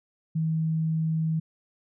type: tone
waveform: sine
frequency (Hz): 160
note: D#3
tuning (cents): +49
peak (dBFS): -23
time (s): 0.35-1.4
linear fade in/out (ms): 10
effects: none